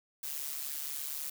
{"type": "noise with amplitude modulation", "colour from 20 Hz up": "blue", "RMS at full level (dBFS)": -35, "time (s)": [0.23, 1.3], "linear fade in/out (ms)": 5, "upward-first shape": "sine", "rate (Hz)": 144, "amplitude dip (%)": 80, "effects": []}